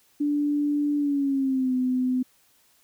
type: tone with pitch glide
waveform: sine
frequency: 292 to 254.2 Hz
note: D4 to C4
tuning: -10 to -50 cents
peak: -21 dBFS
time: 0.2-2.23 s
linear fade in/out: 10 ms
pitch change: -240 cents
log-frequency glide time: 0.97-1.74 s
effects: white hiss -62 dBFS RMS until 2.83 s